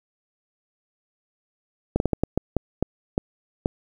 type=slowing click train; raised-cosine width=2 ms; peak=-7 dBFS; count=10; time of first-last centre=1.96-3.659 s; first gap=41 ms; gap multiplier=1.36; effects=8-bit